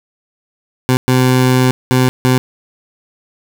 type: tone bursts at uneven times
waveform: 20% pulse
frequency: 127.9 Hz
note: C3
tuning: 39 cents flat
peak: -4 dBFS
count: 4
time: 0.89-0.97 / 1.08-1.71 / 1.91-2.09 / 2.25-2.38 s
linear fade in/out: 0 ms
effects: none